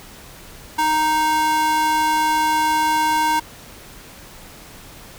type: tone with high-pass filter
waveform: square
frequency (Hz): 311.1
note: D#4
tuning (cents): 0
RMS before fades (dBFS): -18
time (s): 0.78-3.4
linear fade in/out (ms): 10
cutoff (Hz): 750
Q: 4.8
effects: pink hiss -41 dBFS RMS until 5.18 s